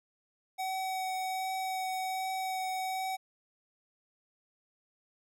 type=tone with vibrato; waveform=square; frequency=754 Hz; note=F#5; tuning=32 cents sharp; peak=-33 dBFS; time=0.58-3.17 s; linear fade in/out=20 ms; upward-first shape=triangle; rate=1.3 Hz; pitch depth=11 cents each way; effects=none